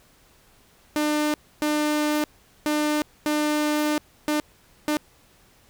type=tone bursts at uneven times; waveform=sawtooth; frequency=300.3 Hz; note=D4; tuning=39 cents sharp; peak=-17 dBFS; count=6; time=0.96-1.34 / 1.62-2.24 / 2.66-3.02 / 3.26-3.98 / 4.28-4.4 / 4.88-4.97 s; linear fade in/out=0 ms; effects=pink hiss -57 dBFS RMS until 5.69 s